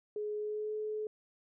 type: tone with pitch glide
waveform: sine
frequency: 420.8 to 428.2 Hz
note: G#4 to A4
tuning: +23 to -47 cents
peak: -34 dBFS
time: 0.16-1.07 s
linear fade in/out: 2 ms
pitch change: +30 cents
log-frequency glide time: 0.37-0.74 s
effects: none